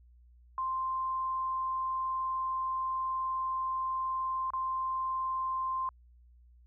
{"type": "tone with dropouts", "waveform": "sine", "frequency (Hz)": 1046.5, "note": "C6", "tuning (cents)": 0, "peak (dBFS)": -30, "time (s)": [0.58, 5.89], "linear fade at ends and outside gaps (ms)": 1, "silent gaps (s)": [4.504, 4.535], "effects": ["added 60 Hz sine -56 dBFS peak until 6.66 s"]}